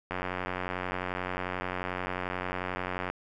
click train, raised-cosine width 0.5 ms, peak -17 dBFS, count 274, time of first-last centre 0.11-3.1 s, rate 91.3 Hz, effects none

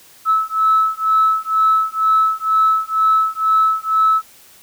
sine beating tone pair, 1301 / 1303.1 Hz, E6 / E6, -23 / -20 cents, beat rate 2.1 Hz, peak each -15 dBFS, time 0.25-4.22 s, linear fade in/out 50 ms, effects tanh soft clip ceiling -5 dBFS + white hiss -46 dBFS RMS until 4.62 s

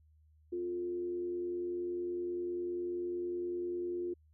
sine tone with frequency modulation, 352.5 Hz, F4, 16 cents sharp, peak -34 dBFS, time 0.52-4.14 s, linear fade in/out 10 ms, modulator 89.6 Hz, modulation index 0.32, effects added 77 Hz sine -62 dBFS peak until 4.33 s

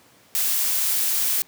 blue noise, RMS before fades -22 dBFS, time 0.35-1.42 s, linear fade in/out 0 ms, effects pink hiss -54 dBFS RMS until 1.47 s + high-pass 150 Hz 12 dB/octave

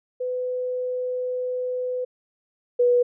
sine tone pair in turn, 502 / 488.6 Hz, B4 / B4, +28 / -19 cents, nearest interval unison, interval 47 cents, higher first, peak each -24 / -15 dBFS, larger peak second, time 0.2-2.05 / 2.79-3.03 s, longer first, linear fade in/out 10 ms, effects none

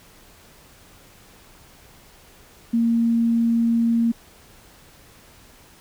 sine tone, 231.5 Hz, A#3, 12 cents flat, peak -16 dBFS, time 2.73-4.12 s, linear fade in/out 10 ms, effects pink hiss -50 dBFS RMS until 5.8 s

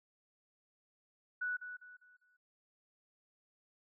sine tone with echo, 1477 Hz, F#6, 3 cents flat, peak -34 dBFS, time 1.41-1.57 s, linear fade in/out 10 ms, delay 200 ms, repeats 4, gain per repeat -9 dB, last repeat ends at 2.37 s, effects noise-tail reverb RT60 0.2 s tail -24 dB re dry

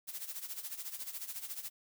blue noise with tremolo, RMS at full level -40 dBFS, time 0.07-1.7 s, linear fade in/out 20 ms, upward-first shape sine, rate 14 Hz, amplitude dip 75%, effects none

